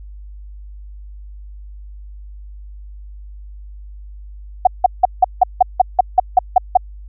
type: tone bursts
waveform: sine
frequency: 740 Hz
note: F#5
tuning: in tune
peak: -4 dBFS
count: 12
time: 4.65-6.772 s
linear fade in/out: 5 ms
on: 21 ms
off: 170 ms
effects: added 50 Hz sine -32 dBFS peak until 7.08 s